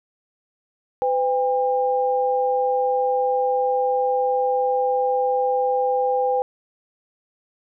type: tone pair together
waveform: sine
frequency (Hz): 505.9 / 803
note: B4 / G5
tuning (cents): +42 / +41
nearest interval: minor sixth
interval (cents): 799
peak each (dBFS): -20 / -21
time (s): 1.02-6.42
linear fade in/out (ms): 0
effects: none